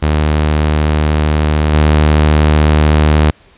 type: tone with level steps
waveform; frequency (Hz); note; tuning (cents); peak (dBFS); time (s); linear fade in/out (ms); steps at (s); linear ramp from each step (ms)
sawtooth; 76.1; D#2; -38; -6 / -3; 0.02-3.31; 10; 1.73; 10
effects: pink hiss -46 dBFS RMS until 3.57 s + resampled to 8000 Hz